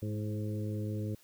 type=harmonic tone with a mistuned harmonic; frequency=105.7 Hz; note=G#2; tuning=31 cents sharp; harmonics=1 / 2 / 3 / 4 / 5; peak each=-34 / -40 / -42 / -45 / -47 dBFS; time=0.02-1.15 s; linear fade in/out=5 ms; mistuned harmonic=3; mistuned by=+25 cents; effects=white hiss -63 dBFS RMS until 1.23 s